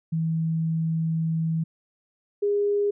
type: tone pair in turn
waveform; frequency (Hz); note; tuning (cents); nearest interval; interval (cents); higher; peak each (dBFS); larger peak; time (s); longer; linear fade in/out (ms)
sine; 162.1 / 408.5; E3 / G#4; -29 / -29; octave + major third; 1600; second; -22 / -20; second; 0.12-1.64 / 2.42-2.91; first; 10
effects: none